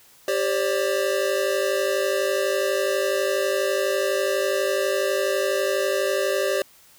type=chord; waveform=square; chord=G suspended fourth; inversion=none; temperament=equal with one note detuned; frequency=392 / 535.2 / 587.3 Hz; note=G4 / C5 / D5; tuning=0 / +39 / 0 cents; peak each=-26 dBFS; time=0.28-6.62 s; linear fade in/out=2 ms; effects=white hiss -53 dBFS RMS until 6.98 s